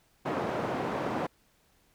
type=band-pass noise; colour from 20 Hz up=white; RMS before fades=-32 dBFS; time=0.25-1.27 s; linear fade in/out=10 ms; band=150 to 740 Hz; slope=12 dB/octave; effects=pink hiss -67 dBFS RMS until 1.94 s